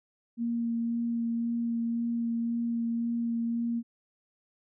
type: tone with vibrato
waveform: sine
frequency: 233.1 Hz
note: A#3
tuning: in tune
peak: -27 dBFS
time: 0.37-3.83 s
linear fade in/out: 50 ms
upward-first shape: sine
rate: 1.9 Hz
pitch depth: 11 cents each way
effects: none